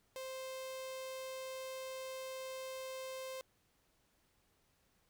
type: tone with notch filter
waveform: sawtooth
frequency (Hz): 523.3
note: C5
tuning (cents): 0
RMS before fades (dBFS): -45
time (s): 0.16-3.41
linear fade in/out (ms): 0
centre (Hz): 1400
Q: 1.7
effects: pink hiss -75 dBFS RMS until 5.09 s